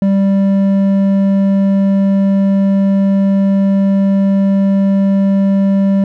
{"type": "tone with hard clipping", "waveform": "sine", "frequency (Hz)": 196, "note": "G3", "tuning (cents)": 0, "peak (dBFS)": -10, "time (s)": [0.02, 6.04], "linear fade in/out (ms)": 2, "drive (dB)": 6, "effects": []}